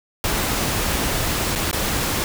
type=noise with dropouts; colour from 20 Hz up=pink; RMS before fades=-22 dBFS; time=0.24-2.24 s; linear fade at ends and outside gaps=1 ms; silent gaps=1.553-1.558 / 1.713-1.729 s; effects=none